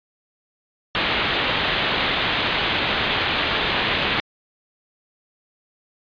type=low-pass noise; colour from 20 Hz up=white; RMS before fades=-22 dBFS; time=0.95-4.2 s; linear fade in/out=0 ms; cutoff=3800 Hz; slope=48 dB/octave; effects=resampled to 11025 Hz